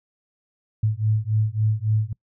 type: beating tone pair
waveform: sine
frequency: 106.5 / 110.1 Hz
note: G#2 / A2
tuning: +44 / +2 cents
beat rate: 3.6 Hz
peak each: -22 dBFS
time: 0.83-2.13 s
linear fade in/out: 5 ms
effects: noise-tail reverb RT60 0.1 s tail -25 dB re dry